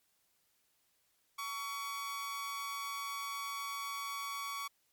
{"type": "tone with amplitude modulation", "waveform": "sawtooth", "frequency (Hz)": 1127, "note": "C#6", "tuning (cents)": 28, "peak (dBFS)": -32, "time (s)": [1.38, 4.68], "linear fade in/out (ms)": 10, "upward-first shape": "sine", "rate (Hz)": 227, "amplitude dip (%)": 50, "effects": ["white hiss -75 dBFS RMS until 4.92 s", "MP3 96 kbps"]}